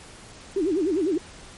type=tone with vibrato; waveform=sine; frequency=346.9 Hz; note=F4; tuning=12 cents flat; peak=-20 dBFS; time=0.56-1.18 s; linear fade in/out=5 ms; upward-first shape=sine; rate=9.9 Hz; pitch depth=260 cents each way; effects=pink hiss -45 dBFS RMS until 1.57 s + MP3 48 kbps